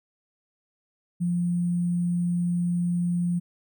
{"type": "tone with sample-and-hold", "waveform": "sine", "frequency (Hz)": 174.61, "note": "F3", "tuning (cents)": 0, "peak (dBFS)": -22, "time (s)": [1.2, 3.4], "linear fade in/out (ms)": 20, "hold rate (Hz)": 8820, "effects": []}